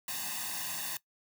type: noise with comb filter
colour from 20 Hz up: white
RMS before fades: -37 dBFS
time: 0.08-0.97 s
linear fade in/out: 2 ms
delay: 1.1 ms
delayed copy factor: +0.95
effects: noise-tail reverb RT60 0.1 s tail -19 dB re dry + high-pass 150 Hz 12 dB/octave